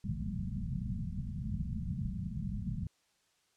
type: low-pass noise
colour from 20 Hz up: white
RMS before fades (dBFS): -37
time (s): 0.04-2.87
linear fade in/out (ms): 2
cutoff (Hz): 220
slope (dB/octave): 96
effects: white hiss -73 dBFS RMS until 3.56 s + low-pass 8000 Hz 12 dB/octave